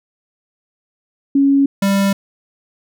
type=tone pair in turn; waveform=sine / square; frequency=277.2 / 197.32 Hz; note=C#4 / G3; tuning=0 / +12 cents; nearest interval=tritone; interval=588 cents; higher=first; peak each=-9 / -13 dBFS; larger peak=first; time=1.35-1.66 / 1.82-2.13 s; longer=neither; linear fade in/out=5 ms; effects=none